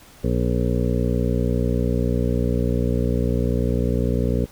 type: harmonic tone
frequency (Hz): 60.1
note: B1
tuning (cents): -46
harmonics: 1 / 2 / 3 / 4 / 5 / 7 / 8 / 9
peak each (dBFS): -23 / -24 / -26 / -26 / -31 / -29 / -29 / -33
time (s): 0.23-4.46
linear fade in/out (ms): 20
effects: pink hiss -48 dBFS RMS until 4.51 s